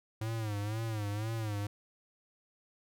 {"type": "tone with vibrato", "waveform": "square", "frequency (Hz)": 107.7, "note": "A2", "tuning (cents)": -37, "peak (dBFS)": -34, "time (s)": [0.21, 1.67], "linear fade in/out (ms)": 5, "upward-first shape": "sine", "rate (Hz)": 2, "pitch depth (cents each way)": 100, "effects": []}